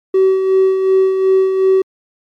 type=tone with tremolo; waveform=triangle; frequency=380.6 Hz; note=F#4; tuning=49 cents sharp; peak=-4 dBFS; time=0.14-1.82 s; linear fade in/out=5 ms; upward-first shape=sine; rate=2.7 Hz; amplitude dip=55%; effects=tanh soft clip ceiling -3 dBFS + MP3 96 kbps